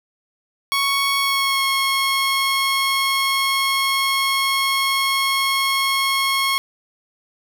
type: tone with pitch glide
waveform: 15% pulse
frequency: 1108.7 to 1088.4 Hz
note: C#6 to C#6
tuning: 0 to -32 cents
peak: -11 dBFS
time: 0.72-6.58 s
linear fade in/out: 0 ms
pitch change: -32 cents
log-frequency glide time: 1.19-1.63 s
effects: none